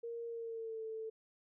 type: tone with pitch glide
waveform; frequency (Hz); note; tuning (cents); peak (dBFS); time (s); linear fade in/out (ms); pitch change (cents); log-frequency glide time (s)
sine; 466.2 to 442.6; A#4 to A4; 0 to +10; -40; 0.03-1.1; 10; -90; 0.27-0.83
effects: none